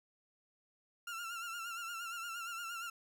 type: tone with vibrato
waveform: 30% pulse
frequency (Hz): 1376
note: F6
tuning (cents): -26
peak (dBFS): -38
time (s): 1.07-2.9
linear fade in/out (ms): 5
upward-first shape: sine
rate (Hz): 8.6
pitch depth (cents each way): 60
effects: none